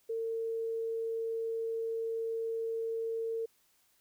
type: tone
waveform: sine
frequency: 453.5 Hz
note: A#4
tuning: 48 cents flat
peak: -32 dBFS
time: 0.09-3.46 s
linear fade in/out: 10 ms
effects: white hiss -70 dBFS RMS until 4 s